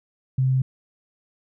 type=tone; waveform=sine; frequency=130.81 Hz; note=C3; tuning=in tune; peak=-17 dBFS; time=0.38-0.62 s; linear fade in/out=5 ms; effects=none